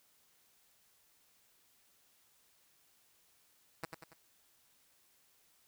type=tone with echo; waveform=5% pulse; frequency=162.8 Hz; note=E3; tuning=21 cents flat; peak=-26 dBFS; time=3.83-3.85 s; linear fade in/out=2 ms; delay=94 ms; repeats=3; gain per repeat=-6 dB; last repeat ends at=4.132 s; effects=white hiss -70 dBFS RMS until 5.67 s